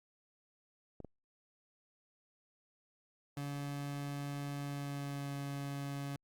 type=clicks; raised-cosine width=2 ms; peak=-33 dBFS; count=2; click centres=1.003 / 1.047 s
type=tone with pitch glide; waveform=30% pulse; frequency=142.5 to 140.62 Hz; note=C#3 to C#3; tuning=+48 to +25 cents; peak=-36 dBFS; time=3.37-6.16 s; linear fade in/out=2 ms; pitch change=-23 cents; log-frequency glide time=4.58-5.36 s
effects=Opus 48 kbps